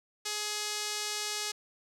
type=tone with band-pass filter; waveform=sawtooth; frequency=420 Hz; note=G#4; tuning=19 cents sharp; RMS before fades=-35 dBFS; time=0.25-1.52 s; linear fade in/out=10 ms; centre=5800 Hz; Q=1.2; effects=none